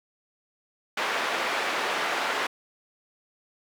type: band-pass noise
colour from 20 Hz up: white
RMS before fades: -28 dBFS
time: 0.97-2.47 s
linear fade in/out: 5 ms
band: 430 to 2000 Hz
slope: 12 dB/octave
effects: none